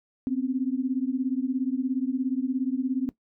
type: beating tone pair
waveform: sine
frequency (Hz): 252.3 / 269.3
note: B3 / C#4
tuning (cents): +37 / -50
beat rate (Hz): 17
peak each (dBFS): -27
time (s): 0.27-3.09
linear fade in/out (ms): 0
effects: noise-tail reverb RT60 0.1 s tail -17 dB re dry